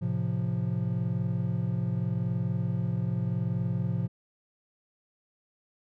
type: chord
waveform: triangle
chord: F major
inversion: first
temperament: equal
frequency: 110 / 130.81 / 174.61 Hz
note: A2 / C3 / F3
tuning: 0 / 0 / 0 cents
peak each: -29 dBFS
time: 0.01-4.08 s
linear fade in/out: 20 ms
effects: none